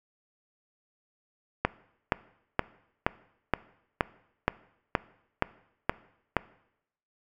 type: click train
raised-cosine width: 0.5 ms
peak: -7 dBFS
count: 11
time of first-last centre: 1.65-6.367 s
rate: 2.12 Hz
effects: noise-tail reverb RT60 0.8 s tail -20 dB re dry